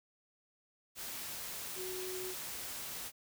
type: tone in noise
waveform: sine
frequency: 370 Hz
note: F#4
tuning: in tune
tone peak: -41 dBFS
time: 1.75-2.35 s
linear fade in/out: 50 ms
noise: white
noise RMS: -43 dBFS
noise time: 0.95-3.12 s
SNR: -1 dB
effects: none